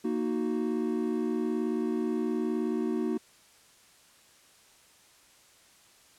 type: chord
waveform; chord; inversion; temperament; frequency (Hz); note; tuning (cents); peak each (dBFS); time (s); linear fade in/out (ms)
triangle; D# minor; second; equal; 233.1 / 311.1 / 370; A#3 / D#4 / F#4; 0 / 0 / 0; -29 / -30 / -30; 0.04-3.18; 10
effects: white hiss -59 dBFS RMS until 6.18 s + low-pass 10000 Hz 12 dB/octave